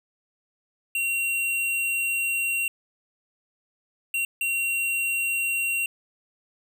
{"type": "tone bursts at uneven times", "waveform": "square", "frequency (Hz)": 2746, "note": "F7", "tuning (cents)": -30, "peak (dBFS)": -24, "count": 3, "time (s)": [[0.95, 2.68], [4.14, 4.25], [4.41, 5.86]], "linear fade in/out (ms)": 2, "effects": []}